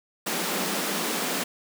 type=high-pass noise; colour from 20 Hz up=pink; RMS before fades=-28 dBFS; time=0.26-1.44 s; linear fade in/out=10 ms; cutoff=170 Hz; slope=96 dB/octave; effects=none